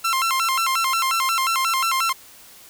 sawtooth tone with vibrato, 1192 Hz, D6, 25 cents sharp, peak -15 dBFS, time 0.04-2.13 s, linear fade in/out 10 ms, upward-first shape square, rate 5.6 Hz, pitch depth 210 cents each way, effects white hiss -46 dBFS RMS until 2.69 s

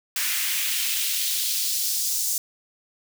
white noise with high-pass filter sweep, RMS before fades -25 dBFS, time 0.16-2.38 s, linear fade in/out 2 ms, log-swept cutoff 1700 to 6400 Hz, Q 1.5, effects none

